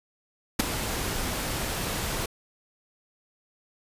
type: noise with ADSR envelope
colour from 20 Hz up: pink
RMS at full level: -18 dBFS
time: 0.59-2.26 s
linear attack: 11 ms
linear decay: 10 ms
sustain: -12 dB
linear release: 7 ms
effects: resampled to 32000 Hz